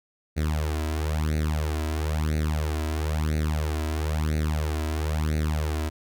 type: tone with flanger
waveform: sawtooth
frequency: 77 Hz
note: D#2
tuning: 17 cents flat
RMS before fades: -26 dBFS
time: 0.36-5.9 s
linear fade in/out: 20 ms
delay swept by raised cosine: 0.47 to 3.07 ms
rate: 1 Hz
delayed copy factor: +0.95
effects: none